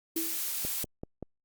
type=tone with exponential decay; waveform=sine; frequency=327.8 Hz; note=E4; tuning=10 cents flat; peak=-28 dBFS; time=0.16-0.45 s; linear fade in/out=5 ms; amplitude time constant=61 ms
type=noise; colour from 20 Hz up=blue; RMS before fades=-33 dBFS; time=0.16-0.84 s; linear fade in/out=5 ms
type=click train; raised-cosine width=2 ms; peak=-24 dBFS; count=4; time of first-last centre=0.65-1.227 s; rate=5.2 Hz
effects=Opus 48 kbps